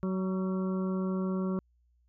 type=harmonic tone with a mistuned harmonic; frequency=187.5 Hz; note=F#3; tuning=23 cents sharp; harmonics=1 / 2 / 3 / 5 / 6 / 7; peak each=-29 / -36 / -42 / -50 / -45 / -49 dBFS; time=0.03-1.59 s; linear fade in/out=0 ms; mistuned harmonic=7; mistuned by=+58 cents; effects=added 60 Hz sine -65 dBFS peak until 2.08 s